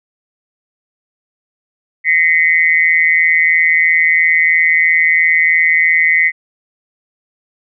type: tone with amplitude modulation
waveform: sine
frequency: 2036 Hz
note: C7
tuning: 48 cents flat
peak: -4 dBFS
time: 2.04-6.32 s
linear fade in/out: 50 ms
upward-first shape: sine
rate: 163 Hz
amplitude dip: 100%
effects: none